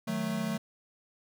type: chord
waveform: square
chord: D# diminished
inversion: none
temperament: equal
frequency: 155.56 / 185 / 220 Hz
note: D#3 / F#3 / A3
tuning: 0 / 0 / 0 cents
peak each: -39 / -36 / -33 dBFS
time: 0.07-0.58 s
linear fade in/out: 10 ms
effects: none